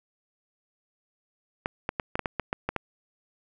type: clicks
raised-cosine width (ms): 0.5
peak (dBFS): -12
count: 10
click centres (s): 1.659 / 1.891 / 1.998 / 2.155 / 2.193 / 2.258 / 2.397 / 2.529 / 2.69 / 2.763
effects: none